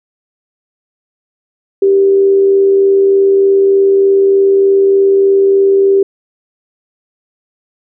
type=tone with amplitude modulation; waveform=sine; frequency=392 Hz; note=G4; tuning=in tune; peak=-4 dBFS; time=1.82-6.03 s; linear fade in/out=5 ms; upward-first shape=sine; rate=83.3 Hz; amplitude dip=30%; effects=none